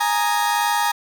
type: chord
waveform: 35% pulse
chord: Ab suspended second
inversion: none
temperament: equal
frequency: 830.6 / 932.3 / 1244.5 Hz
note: Ab5 / Bb5 / Eb6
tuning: 0 / 0 / 0 cents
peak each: -20 / -19 / -25 dBFS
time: 0-0.92 s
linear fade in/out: 10 ms
effects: none